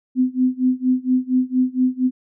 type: tone with tremolo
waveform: sine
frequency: 255 Hz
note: C4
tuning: 44 cents flat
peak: -12 dBFS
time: 0.15-2.11 s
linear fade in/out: 50 ms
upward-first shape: sine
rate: 4.3 Hz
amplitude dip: 95%
effects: none